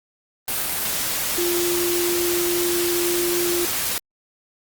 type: tone in noise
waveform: sine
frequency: 349.2 Hz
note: F4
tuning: in tune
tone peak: -21 dBFS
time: 1.38-3.65 s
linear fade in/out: 0 ms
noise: white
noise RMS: -24 dBFS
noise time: 0.48-3.98 s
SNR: 0 dB
effects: Opus 32 kbps